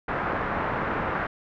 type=low-pass noise; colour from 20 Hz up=white; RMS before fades=-28 dBFS; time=0.08-1.27 s; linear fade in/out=5 ms; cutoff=1600 Hz; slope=24 dB/octave; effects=none